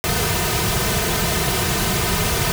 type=noise with comb filter; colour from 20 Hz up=pink; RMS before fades=-20 dBFS; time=0.04-2.52 s; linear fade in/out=0 ms; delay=3.6 ms; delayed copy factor=-0.8; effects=none